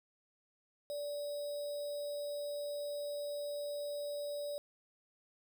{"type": "tone with sample-and-hold", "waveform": "sine", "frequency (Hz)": 581, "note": "D5", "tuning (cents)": -19, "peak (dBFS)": -37, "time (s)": [0.9, 4.58], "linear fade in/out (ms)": 0, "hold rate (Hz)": 4410, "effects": []}